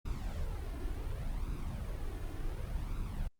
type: noise with flanger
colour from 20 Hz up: brown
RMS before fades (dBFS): -37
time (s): 0.05-3.28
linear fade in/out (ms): 10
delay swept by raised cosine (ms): 0.79 to 2.89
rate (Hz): 0.68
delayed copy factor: +0.55
effects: Opus 48 kbps